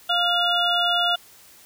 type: harmonic tone with a mistuned harmonic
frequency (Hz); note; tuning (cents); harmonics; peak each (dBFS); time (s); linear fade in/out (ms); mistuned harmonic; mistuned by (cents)
699; F5; +1; 1 / 2 / 4 / 5; -24 / -24 / -24 / -24; 0.09-1.16; 10; 4; +50
effects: white hiss -50 dBFS RMS until 1.65 s